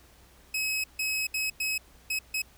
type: tone bursts at uneven times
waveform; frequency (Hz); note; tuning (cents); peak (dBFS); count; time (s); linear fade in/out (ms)
sawtooth; 2559; D#7; +48; -24; 6; 0.54-0.84 / 0.99-1.27 / 1.34-1.5 / 1.6-1.78 / 2.1-2.19 / 2.34-2.42; 5
effects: added 62 Hz sine -58 dBFS peak until 2.57 s + pink hiss -58 dBFS RMS until 2.57 s